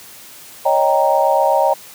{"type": "chord", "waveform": "sine", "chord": "Eb dominant seventh", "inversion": "third", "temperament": "equal", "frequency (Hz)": [554.4, 622.3, 784, 932.3], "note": ["Db5", "Eb5", "G5", "Bb5"], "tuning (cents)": [0, 0, 0, 0], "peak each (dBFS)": -17, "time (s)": [0.65, 1.74], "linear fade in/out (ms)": 10, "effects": ["white hiss -39 dBFS RMS until 1.94 s", "high-pass 80 Hz 12 dB/octave"]}